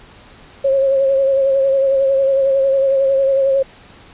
sine tone with vibrato, 542 Hz, C#5, 39 cents flat, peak -11 dBFS, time 0.64-3.63 s, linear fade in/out 10 ms, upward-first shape sine, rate 11 Hz, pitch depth 31 cents each way, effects pink hiss -43 dBFS RMS until 4.13 s + resampled to 8000 Hz

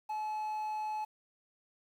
triangle tone, 857 Hz, A5, 46 cents flat, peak -32 dBFS, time 0.09-1.05 s, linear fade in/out 10 ms, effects 10-bit

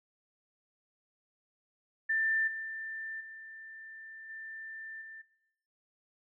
sine tone with level steps, 1782 Hz, A6, 22 cents sharp, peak -27 / -38 / -46 / -42 / -46 dBFS, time 2.09-5.22 s, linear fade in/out 10 ms, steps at 2.47 / 3.2 / 4.29 / 5.01 s, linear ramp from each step 10 ms, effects noise-tail reverb RT60 0.8 s tail -20 dB re dry

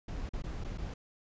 brown noise with dropouts, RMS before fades -38 dBFS, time 0.08-0.94 s, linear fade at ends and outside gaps 5 ms, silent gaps 0.292-0.334 / 0.422-0.438 / 0.64-0.645 / 0.776-0.782 s, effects resampled to 16000 Hz

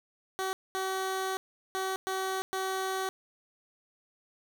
15% pulse tone bursts at uneven times, 380.1 Hz, F#4, 47 cents sharp, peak -24 dBFS, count 5, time 0.39-0.53 / 0.75-1.37 / 1.75-1.96 / 2.07-2.42 / 2.53-3.09 s, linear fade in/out 0 ms, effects none

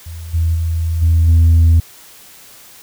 sine tone with level steps, 82.41 Hz, E2, in tune, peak -26 / -11 / -14 / -7 / -4 dBFS, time 0.06-1.8 s, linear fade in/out 5 ms, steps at 0.33 / 0.54 / 1.01 / 1.27 s, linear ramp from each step 20 ms, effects tanh soft clip ceiling -5 dBFS + white hiss -41 dBFS RMS until 2.82 s

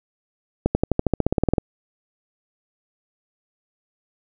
accelerating click train, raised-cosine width 2 ms, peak -4 dBFS, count 15, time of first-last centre 0.66-1.582 s, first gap 90 ms, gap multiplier 0.95, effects none

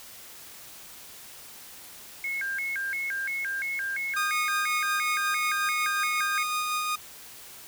sine tone with vibrato, 1864.7 Hz, A#6, in tune, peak -28 dBFS, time 2.24-6.43 s, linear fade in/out 2 ms, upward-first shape square, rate 2.9 Hz, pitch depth 270 cents each way
sawtooth tone with tremolo, 1232 Hz, D#6, 17 cents flat, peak -22 dBFS, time 4.16-6.96 s, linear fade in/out 10 ms, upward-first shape sine, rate 5.5 Hz, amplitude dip 25%
effects white hiss -46 dBFS RMS until 7.67 s

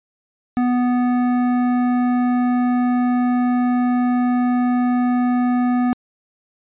triangle tone with hard clipping, 246.9 Hz, B3, in tune, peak -17 dBFS, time 0.57-5.93 s, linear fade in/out 0 ms, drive 16 dB, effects resampled to 8000 Hz

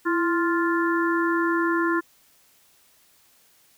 harmonic tone with a mistuned harmonic, 349.2 Hz, F4, in tune, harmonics 1 / 3 / 4 / 5, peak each -22 / -27 / -28 / -29 dBFS, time 0.05-2.01 s, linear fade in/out 20 ms, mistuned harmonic 1, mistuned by -75 cents, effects white hiss -59 dBFS RMS until 3.77 s

